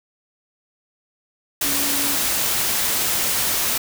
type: tone in noise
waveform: sine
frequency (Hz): 282.2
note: C#4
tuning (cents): +31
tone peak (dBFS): -30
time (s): 1.64-2.16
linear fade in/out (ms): 5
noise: white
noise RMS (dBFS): -21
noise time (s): 1.61-3.78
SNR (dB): -12
effects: none